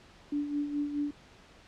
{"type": "tone with tremolo", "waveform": "sine", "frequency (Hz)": 290.9, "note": "D4", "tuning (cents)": -16, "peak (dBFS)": -27, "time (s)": [0.32, 1.11], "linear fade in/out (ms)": 5, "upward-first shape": "sine", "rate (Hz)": 4.7, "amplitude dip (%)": 60, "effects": ["pink hiss -56 dBFS RMS until 1.67 s", "low-pass 5000 Hz 12 dB/octave"]}